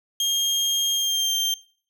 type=tone with pitch glide; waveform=30% pulse; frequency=3223 to 3164 Hz; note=G7 to G7; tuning=+47 to +15 cents; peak=-18 dBFS; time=0.2-1.54 s; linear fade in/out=2 ms; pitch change=-32 cents; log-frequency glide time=0.93-1.33 s; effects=noise-tail reverb RT60 0.5 s tail -22 dB re dry